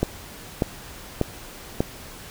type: click train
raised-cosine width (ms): 2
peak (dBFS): -6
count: 4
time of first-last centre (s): 0.03-1.805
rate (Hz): 1.69
effects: pink hiss -41 dBFS RMS until 2.3 s